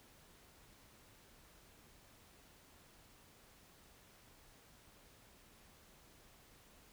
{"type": "silence", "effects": ["pink hiss -64 dBFS RMS until 6.92 s"]}